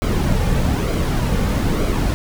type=noise with flanger; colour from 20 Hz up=brown; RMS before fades=-18 dBFS; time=0.02-2.14 s; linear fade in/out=0 ms; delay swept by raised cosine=1.1 to 3.1 ms; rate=1.1 Hz; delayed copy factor=-0.5; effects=none